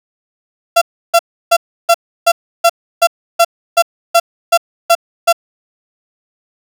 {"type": "tone bursts", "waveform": "35% pulse", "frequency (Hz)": 680, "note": "F5", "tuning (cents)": -46, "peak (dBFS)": -4, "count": 13, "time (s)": [0.76, 5.328], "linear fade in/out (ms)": 10, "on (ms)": 56, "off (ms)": 320, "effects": []}